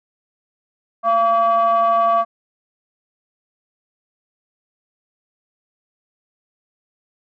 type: ring-modulated tone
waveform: triangle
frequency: 230 Hz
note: A#3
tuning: 23 cents flat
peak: -7 dBFS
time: 1.03-2.25 s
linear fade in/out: 50 ms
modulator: 914 Hz
effects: tanh soft clip ceiling -6 dBFS